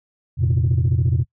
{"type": "chord", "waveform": "sine", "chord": "F suspended fourth", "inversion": "none", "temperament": "equal", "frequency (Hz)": [87.31, 116.54, 130.81], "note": ["F2", "Bb2", "C3"], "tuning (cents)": [0, 0, 0], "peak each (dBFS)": -18, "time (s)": [0.37, 1.25], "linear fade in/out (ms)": 50, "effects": ["noise-tail reverb RT60 0.1 s tail -23 dB re dry", "tanh soft clip ceiling -11 dBFS"]}